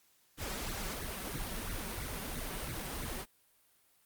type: noise with flanger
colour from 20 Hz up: pink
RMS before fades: -39 dBFS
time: 0.37-3.26 s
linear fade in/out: 50 ms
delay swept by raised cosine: 0.48 to 5.38 ms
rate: 3 Hz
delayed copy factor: +0.7
effects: white hiss -69 dBFS RMS until 4.05 s + Opus 48 kbps